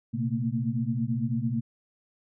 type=tone cluster; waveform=sine; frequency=118.5 / 132.8 / 224.2 / 233.2 Hz; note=A#2 / C3 / A3 / A#3; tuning=+29 / +26 / +33 / +1 cents; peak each=-31 dBFS; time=0.13-1.61 s; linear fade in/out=20 ms; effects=none